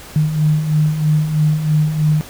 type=beating tone pair; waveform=sine; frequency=150.7 / 153.8 Hz; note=D3 / D#3; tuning=+45 / -20 cents; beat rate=3.1 Hz; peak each=-20 / -13 dBFS; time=0.16-2.21 s; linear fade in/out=0 ms; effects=pink hiss -36 dBFS RMS until 2.29 s